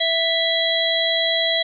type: harmonic tone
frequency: 659.3 Hz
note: E5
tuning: in tune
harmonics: 1 / 3 / 5 / 6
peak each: -23 / -24 / -21 / -24 dBFS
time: 0-1.63 s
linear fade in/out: 10 ms
effects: none